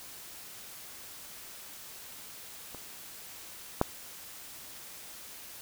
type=clicks; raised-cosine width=1 ms; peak=-29 / -9 dBFS; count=2; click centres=2.747 / 3.814 s; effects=white hiss -47 dBFS RMS until 5.61 s